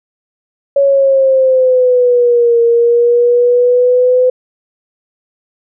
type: exponential two-way sweep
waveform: sine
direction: down then up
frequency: 560 to 466.2 to 507 Hz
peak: -6 dBFS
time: 0.76-4.3 s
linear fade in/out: 5 ms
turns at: 2.61 s
effects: none